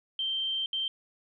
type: tone bursts at uneven times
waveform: sine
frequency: 3136 Hz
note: G7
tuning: in tune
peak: -28 dBFS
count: 2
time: 0.19-0.66 / 0.73-0.88 s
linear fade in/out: 2 ms
effects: none